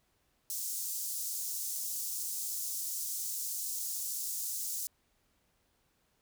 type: high-pass noise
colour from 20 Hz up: pink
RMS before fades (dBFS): -37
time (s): 0.5-4.87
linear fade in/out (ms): 0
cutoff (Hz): 6100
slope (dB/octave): 24
effects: pink hiss -74 dBFS RMS until 6.21 s